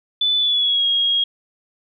sine tone with pitch glide, 3493 to 3278 Hz, A7 to G#7, -13 to -23 cents, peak -15 dBFS, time 0.21-1.24 s, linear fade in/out 5 ms, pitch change -110 cents, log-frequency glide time 0.38-0.86 s, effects none

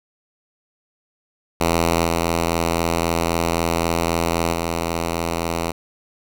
5% pulse tone with level steps, 83.8 Hz, E2, 29 cents sharp, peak -5 / -7 / -10 dBFS, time 1.6-5.72 s, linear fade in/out 10 ms, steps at 2.05 / 4.53 s, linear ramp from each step 5 ms, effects none

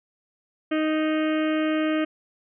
harmonic tone, 311.1 Hz, D#4, in tune, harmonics 1 / 2 / 4 / 5 / 6 / 7 / 8 / 9 / 10, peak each -22 / -28 / -34 / -36 / -38 / -39 / -40 / -41 / -42 dBFS, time 0.71-2.05 s, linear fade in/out 10 ms, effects none

